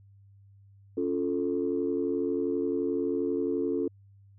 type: chord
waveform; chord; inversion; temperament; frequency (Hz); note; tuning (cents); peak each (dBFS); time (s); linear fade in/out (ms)
sine; Db augmented; none; equal; 277.2 / 349.2 / 440; Db4 / F4 / A4; 0 / 0 / 0; -30; 0.97-3.88; 5
effects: tanh soft clip ceiling -17 dBFS + added 99 Hz sine -53 dBFS peak until 4.38 s